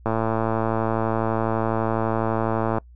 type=click train; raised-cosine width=1 ms; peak=-9 dBFS; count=306; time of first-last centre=0.06-2.783 s; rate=112 Hz; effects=noise-tail reverb RT60 0.1 s tail -24 dB re dry + added 60 Hz sine -44 dBFS peak until 2.95 s